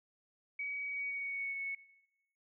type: tone with pitch glide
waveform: sine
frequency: 2266 to 2208 Hz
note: C#7 to C#7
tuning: +37 to -7 cents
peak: -36 dBFS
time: 0.59-1.75 s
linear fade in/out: 5 ms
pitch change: -44 cents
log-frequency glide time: 0.87-1.59 s
effects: noise-tail reverb RT60 0.9 s tail -18 dB re dry